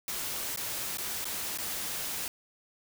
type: noise with dropouts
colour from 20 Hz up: white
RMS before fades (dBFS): -35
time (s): 0.08-2.28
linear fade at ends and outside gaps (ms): 1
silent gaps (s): 0.561-0.573 / 0.972-0.983 / 1.244-1.254 / 1.575-1.585
effects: none